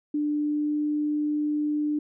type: tone with pitch glide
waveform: sine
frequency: 296.7 to 298.4 Hz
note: D4 to D4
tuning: +18 to +28 cents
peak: -23 dBFS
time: 0.14-1.99 s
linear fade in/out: 5 ms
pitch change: +10 cents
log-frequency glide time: 0.37-0.79 s
effects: none